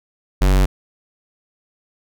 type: tone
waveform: square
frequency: 47.2 Hz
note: F#1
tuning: 35 cents sharp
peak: -12 dBFS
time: 0.41-0.66 s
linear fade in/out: 10 ms
effects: none